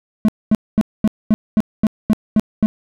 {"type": "tone bursts", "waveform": "triangle", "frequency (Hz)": 215.6, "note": "A3", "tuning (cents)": -35, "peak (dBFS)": -7, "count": 10, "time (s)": [0.25, 2.66], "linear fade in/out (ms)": 0, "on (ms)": 34, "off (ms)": 230, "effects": []}